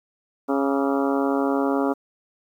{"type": "harmonic tone with a mistuned harmonic", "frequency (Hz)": 138.1, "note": "C#3", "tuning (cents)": -6, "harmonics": [2, 3, 4, 5, 6, 7, 8, 9, 10], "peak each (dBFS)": [-22, -26, -28, -30, -32, -33, -34, -35, -36], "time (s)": [0.48, 1.94], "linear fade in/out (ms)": 20, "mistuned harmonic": 8, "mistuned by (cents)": 71, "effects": ["9-bit"]}